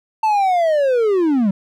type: linear sweep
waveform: triangle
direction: down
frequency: 890 to 185 Hz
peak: -11 dBFS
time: 0.23-1.51 s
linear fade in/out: 5 ms
effects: none